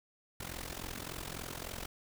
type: noise with amplitude modulation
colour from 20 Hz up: pink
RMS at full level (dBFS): -39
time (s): 0.4-1.86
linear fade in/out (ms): 5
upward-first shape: sine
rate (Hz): 43.5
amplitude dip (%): 85
effects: none